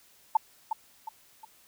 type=tone with echo; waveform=sine; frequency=886 Hz; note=A5; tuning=12 cents sharp; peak=-17 dBFS; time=0.35-0.37 s; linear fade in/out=5 ms; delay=360 ms; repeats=3; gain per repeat=-8 dB; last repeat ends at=1.45 s; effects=white hiss -60 dBFS RMS until 1.67 s